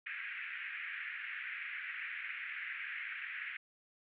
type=band-pass noise; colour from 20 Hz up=pink; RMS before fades=-43 dBFS; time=0.06-3.57 s; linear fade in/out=5 ms; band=1600 to 2500 Hz; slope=48 dB/octave; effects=none